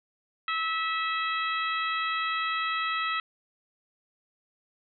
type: harmonic tone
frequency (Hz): 650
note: E5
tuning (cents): -24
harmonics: 2 / 3 / 4 / 5 / 6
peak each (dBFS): -29 / -33 / -35 / -37 / -39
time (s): 0.48-3.2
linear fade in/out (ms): 2
effects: none